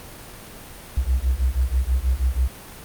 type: beating tone pair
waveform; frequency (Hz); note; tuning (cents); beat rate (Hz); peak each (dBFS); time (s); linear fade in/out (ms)
sine; 60.8 / 67; B1 / C2; -26 / +42; 6.2; -21; 0.97-2.48; 5
effects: pink hiss -40 dBFS RMS until 2.84 s + Opus 32 kbps